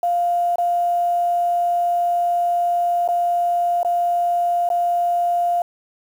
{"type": "tone with dropouts", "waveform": "sine", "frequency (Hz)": 698.5, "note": "F5", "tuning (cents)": 0, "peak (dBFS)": -16, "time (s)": [0.03, 5.62], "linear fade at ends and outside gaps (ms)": 2, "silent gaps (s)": [[0.558, 0.583], [3.078, 3.087], [3.831, 3.848], [4.69, 4.701]], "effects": ["7-bit"]}